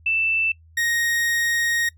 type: tone pair in turn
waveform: sine / 40% pulse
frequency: 2655 / 1869.3 Hz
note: E7 / A#6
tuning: +12 / +4 cents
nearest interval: tritone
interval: 608 cents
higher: first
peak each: -18 / -19 dBFS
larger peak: first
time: 0.06-0.52 / 0.77-1.89 s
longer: second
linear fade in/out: 5 ms
effects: noise-tail reverb RT60 0.1 s tail -21 dB re dry + added 81 Hz sine -48 dBFS peak until 1.97 s